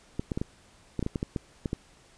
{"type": "clicks", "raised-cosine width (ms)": 3, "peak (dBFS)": -16, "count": 12, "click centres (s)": [0.195, 0.318, 0.375, 0.415, 0.993, 1.027, 1.064, 1.158, 1.229, 1.362, 1.658, 1.731], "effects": ["pink hiss -58 dBFS RMS until 2.17 s", "resampled to 22050 Hz"]}